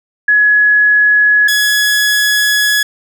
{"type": "tone pair in turn", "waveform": ["sine", "sawtooth"], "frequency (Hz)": [1687, 1687], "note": ["G#6", "G#6"], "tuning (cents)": [27, 27], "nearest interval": "unison", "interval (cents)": 0, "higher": "neither", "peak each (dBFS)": -6, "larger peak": "neither", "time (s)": [[0.28, 1.48], [1.48, 2.83]], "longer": "second", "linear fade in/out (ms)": 5, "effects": []}